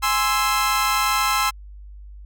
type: chord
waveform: sawtooth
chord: Ab augmented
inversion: none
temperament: equal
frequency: 830.6 / 1046.5 / 1318.5 Hz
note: Ab5 / C6 / E6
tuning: 0 / 0 / 0 cents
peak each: -22 / -18 / -18 dBFS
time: 0.02-1.51 s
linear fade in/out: 20 ms
effects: added 50 Hz sine -37 dBFS peak until 2.25 s